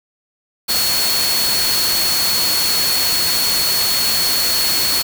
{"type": "tone in noise", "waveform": "sine", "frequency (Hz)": 4364, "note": "C#8", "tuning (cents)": -28, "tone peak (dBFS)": -17, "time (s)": [0.68, 5.03], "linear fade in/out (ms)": 20, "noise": "white", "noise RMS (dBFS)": -19, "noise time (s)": [0.68, 5.03], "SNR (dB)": -1, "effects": []}